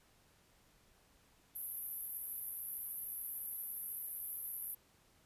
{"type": "band-pass noise", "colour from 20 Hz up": "white", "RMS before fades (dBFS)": -44, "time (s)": [1.55, 4.75], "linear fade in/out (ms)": 10, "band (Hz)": [11000, 13000], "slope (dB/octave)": 96, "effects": ["pink hiss -69 dBFS RMS until 5.25 s", "resampled to 32000 Hz"]}